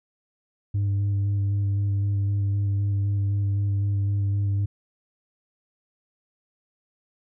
sine tone with vibrato, 100.2 Hz, G2, 38 cents sharp, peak -18 dBFS, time 0.74-4.66 s, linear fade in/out 10 ms, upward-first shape square, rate 3.9 Hz, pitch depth 12 cents each way, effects tanh soft clip ceiling -20 dBFS

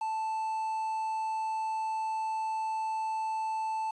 triangle tone with quantisation, 880 Hz, A5, in tune, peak -28 dBFS, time 0.01-3.91 s, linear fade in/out 5 ms, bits 9, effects resampled to 24000 Hz

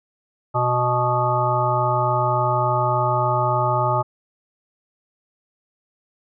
harmonic tone, 123.47 Hz, B2, in tune, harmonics 1 / 3 / 5 / 7 / 9 / 10, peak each -23 / -29 / -24 / -22 / -27 / -24 dBFS, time 0.54-4.03 s, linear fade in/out 20 ms, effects none

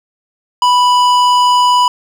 triangle tone with hard clipping, 987.8 Hz, B5, in tune, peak -9 dBFS, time 0.62-1.88 s, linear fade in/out 2 ms, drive 16 dB, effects none

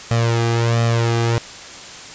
sawtooth tone with flanger, 116.2 Hz, A#2, 5 cents flat, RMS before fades -17 dBFS, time 0.11-1.38 s, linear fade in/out 0 ms, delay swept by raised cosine 1.6 to 2.52 ms, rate 1.4 Hz, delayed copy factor +0.7, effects white hiss -35 dBFS RMS until 2.14 s + resampled to 16000 Hz

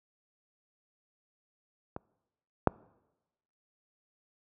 clicks, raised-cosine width 1 ms, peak -23 / -6 dBFS, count 2, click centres 1.964 / 2.673 s, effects noise-tail reverb RT60 1.0 s tail -25 dB re dry + high-pass 60 Hz 12 dB/octave

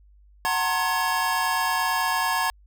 square tone cluster, 742 / 907 / 956 / 1069 / 1686 Hz, F#5 / A#5 / A#5 / C6 / G#6, +5 / -48 / +43 / +37 / +26 cents, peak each -30 / -28 / -36 / -28 / -28 dBFS, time 0.45-2.5 s, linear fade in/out 0 ms, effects added 50 Hz sine -51 dBFS peak until 2.66 s

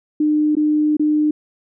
sine tone with dropouts, 302.4 Hz, D#4, 49 cents flat, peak -13 dBFS, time 0.2-1.31 s, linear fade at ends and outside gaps 5 ms, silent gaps 0.553-0.567 / 0.969-0.995 s, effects none

